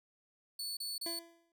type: tone bursts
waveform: sawtooth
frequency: 4446 Hz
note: C#8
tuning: 4 cents sharp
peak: -35 dBFS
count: 3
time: 0.59-1.192 s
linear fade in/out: 5 ms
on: 180 ms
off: 31 ms
type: tone with exponential decay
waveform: 25% pulse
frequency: 336.5 Hz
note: E4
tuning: 36 cents sharp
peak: -35 dBFS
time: 1.06-1.52 s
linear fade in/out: 2 ms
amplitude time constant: 100 ms
effects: none